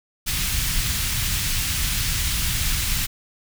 pink band-stop noise, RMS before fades -23 dBFS, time 0.26-3.07 s, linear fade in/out 20 ms, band 120 to 2200 Hz, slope 12 dB/octave, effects none

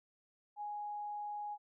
sine tone, 830.6 Hz, G#5, in tune, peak -39 dBFS, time 0.56-1.58 s, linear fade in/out 50 ms, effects none

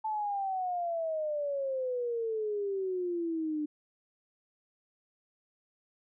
sine exponential sweep, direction down, 880 to 296.8 Hz, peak -30 dBFS, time 0.04-3.66 s, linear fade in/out 10 ms, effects none

